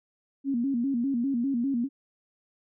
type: tone with vibrato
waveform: sine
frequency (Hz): 255.1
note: C4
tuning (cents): -44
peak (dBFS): -24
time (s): 0.44-1.89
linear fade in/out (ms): 50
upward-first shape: square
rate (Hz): 5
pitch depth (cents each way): 130
effects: none